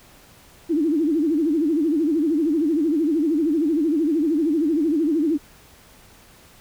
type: tone with vibrato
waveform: sine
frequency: 311.1 Hz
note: D#4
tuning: in tune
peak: -17 dBFS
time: 0.69-5.38 s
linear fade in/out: 20 ms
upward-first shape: sine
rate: 13 Hz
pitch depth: 160 cents each way
effects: pink hiss -50 dBFS RMS until 6.6 s